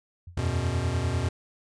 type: tone with exponential decay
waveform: sine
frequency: 87.31 Hz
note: F2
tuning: in tune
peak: -37 dBFS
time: 0.27-0.47 s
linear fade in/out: 5 ms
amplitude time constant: 43 ms
type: chord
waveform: square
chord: E suspended second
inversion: none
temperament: equal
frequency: 82.41 / 92.5 / 123.47 Hz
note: E2 / F#2 / B2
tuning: 0 / 0 / 0 cents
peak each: -30 dBFS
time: 0.37-1.29 s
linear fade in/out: 5 ms
effects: resampled to 22050 Hz